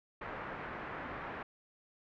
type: low-pass noise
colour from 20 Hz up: white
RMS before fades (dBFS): -43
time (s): 0.21-1.43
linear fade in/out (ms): 5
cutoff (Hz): 1800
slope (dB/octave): 24
effects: none